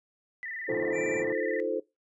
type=tone with vibrato; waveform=sine; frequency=1897 Hz; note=A#6; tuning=30 cents sharp; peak=-35 dBFS; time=0.43-1.6 s; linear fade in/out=0 ms; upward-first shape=square; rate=19 Hz; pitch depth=80 cents each way
type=chord; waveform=sine; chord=F dominant seventh; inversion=third; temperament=equal with one note detuned; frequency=314.2 / 349.2 / 440 / 523.3 Hz; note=Eb4 / F4 / A4 / C5; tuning=+17 / 0 / 0 / 0 cents; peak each=-36 / -34 / -30 / -32 dBFS; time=0.68-1.8 s; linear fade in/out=10 ms
type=band-pass noise; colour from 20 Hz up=pink; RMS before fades=-41 dBFS; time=0.69-1.33 s; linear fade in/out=5 ms; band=130 to 970 Hz; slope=24 dB/octave
type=tone; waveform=square; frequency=2349 Hz; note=D7; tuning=in tune; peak=-38 dBFS; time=0.92-1.24 s; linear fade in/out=50 ms
effects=noise-tail reverb RT60 0.2 s tail -19 dB re dry + resampled to 22050 Hz